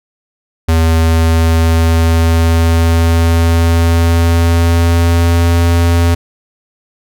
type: tone with pitch glide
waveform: square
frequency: 81.5 to 85.06 Hz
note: E2 to F2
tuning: -19 to -45 cents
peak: -8 dBFS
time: 0.68-6.15 s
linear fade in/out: 10 ms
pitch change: +74 cents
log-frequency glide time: 0.84-5.64 s
effects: none